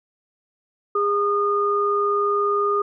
sine tone pair together, 408.4 / 1223 Hz, G#4 / D#6, -29 / -30 cents, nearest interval octave + perfect fifth, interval 1899 cents, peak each -21 / -20 dBFS, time 0.95-2.82 s, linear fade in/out 5 ms, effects none

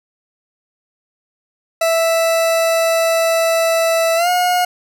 40% pulse tone with pitch glide, 659.3 to 719 Hz, E5 to F#5, 0 to -50 cents, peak -12 dBFS, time 1.81-4.65 s, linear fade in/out 5 ms, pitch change +150 cents, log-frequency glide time 4.16-4.29 s, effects none

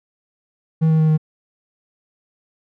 triangle tone with pitch steps, 160 / 158.53 / 157.07 / 155.62 Hz, D#3 / D#3 / D#3 / D#3, +49 / +33 / +17 / +1 cents, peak -10 dBFS, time 0.81-1.178 s, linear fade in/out 20 ms, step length 92 ms, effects none

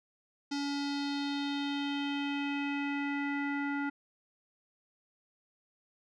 square tone with low-pass filter sweep, 283.7 Hz, C#4, 40 cents sharp, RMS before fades -34 dBFS, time 0.51-3.9 s, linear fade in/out 10 ms, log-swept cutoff 5200 to 1700 Hz, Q 3.5, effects none

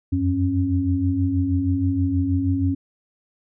sine tone cluster, 87.5 / 93.8 / 273.6 Hz, F2 / F#2 / C#4, +4 / +24 / -23 cents, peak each -26 / -22 / -21 dBFS, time 0.12-2.75 s, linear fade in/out 10 ms, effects none

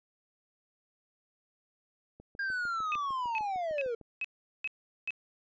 click train, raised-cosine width 2 ms, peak -37 dBFS, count 13, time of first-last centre 2.2-4.013 s, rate 6.62 Hz
triangle linear sweep, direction down, 1620 to 449.1 Hz, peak -29 dBFS, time 2.39-3.95 s, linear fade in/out 5 ms
sine tone bursts, 2562 Hz, E7, 50 cents flat, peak -31 dBFS, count 6, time 2.92-5.106 s, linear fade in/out 0 ms, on 31 ms, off 400 ms
effects resampled to 16000 Hz

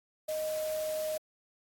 sine tone in noise, 621 Hz, D#5, 3 cents flat, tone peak -31 dBFS, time 0.28-1.18 s, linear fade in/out 10 ms, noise white, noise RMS -44 dBFS, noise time 0.28-1.18 s, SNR +10 dB, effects AAC 64 kbps

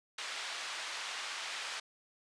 white band-pass noise, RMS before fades -41 dBFS, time 0.18-1.8 s, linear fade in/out 5 ms, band 850 to 3900 Hz, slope 12 dB/octave, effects resampled to 22050 Hz

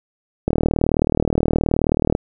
click train, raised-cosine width 2 ms, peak -3 dBFS, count 66, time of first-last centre 0.48-2.151 s, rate 38.9 Hz, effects none

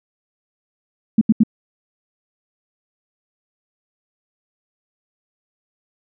sine tone bursts, 220 Hz, A3, in tune, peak -8 dBFS, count 3, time 1.18-1.435 s, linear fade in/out 5 ms, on 33 ms, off 78 ms, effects none

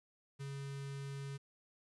square tone with notch filter, 138.59 Hz, C#3, in tune, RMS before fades -44 dBFS, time 0.39-1.38 s, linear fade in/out 20 ms, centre 730 Hz, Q 1.2, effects resampled to 24000 Hz + 12-bit

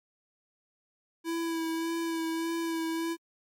square tone with vibrato, 329.6 Hz, E4, in tune, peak -30 dBFS, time 1.24-3.17 s, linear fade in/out 50 ms, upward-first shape sine, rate 1.7 Hz, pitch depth 20 cents each way, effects MP3 64 kbps

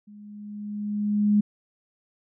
sine tone with level ramp, 207.7 Hz, G#3, in tune, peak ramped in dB -44 to -15 dBFS, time 0.07-1.41 s, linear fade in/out 10 ms, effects none

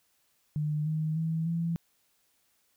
sine tone with pitch steps, 150.9 / 156.22 / 161.73 / 167.43 Hz, D3 / D#3 / E3 / E3, +47 / +7 / -33 / +27 cents, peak -27 dBFS, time 0.56-1.76 s, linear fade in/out 0 ms, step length 300 ms, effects white hiss -71 dBFS RMS until 2.76 s

